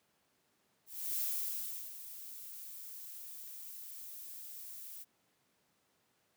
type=noise with ADSR envelope; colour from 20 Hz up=violet; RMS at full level=-35 dBFS; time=0.86-5.05 s; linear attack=320 ms; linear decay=740 ms; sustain=-13 dB; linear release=33 ms; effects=pink hiss -75 dBFS RMS until 6.36 s + high-pass 150 Hz 12 dB/octave